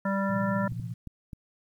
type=harmonic tone; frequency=196 Hz; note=G3; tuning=in tune; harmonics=1 / 3 / 5 / 7 / 9; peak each=-27 / -32 / -34 / -35 / -37 dBFS; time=0.05-0.68 s; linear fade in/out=5 ms
type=chord; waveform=sine; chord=Bb suspended second; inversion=none; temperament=equal with one note detuned; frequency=116.54 / 130.81 / 170.72 Hz; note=Bb2 / C3 / F3; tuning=0 / 0 / -39 cents; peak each=-35 / -40 / -38 dBFS; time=0.29-0.94 s; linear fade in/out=10 ms
type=clicks; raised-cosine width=5 ms; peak=-27 dBFS; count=4; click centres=0.722 / 0.798 / 1.073 / 1.332 s
effects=10-bit